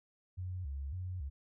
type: tone with vibrato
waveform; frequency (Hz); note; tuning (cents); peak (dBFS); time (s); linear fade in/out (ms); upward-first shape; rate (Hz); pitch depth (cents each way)
sine; 79.6; D#2; +40; -37; 0.37-1.3; 20; square; 1.8; 240
effects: none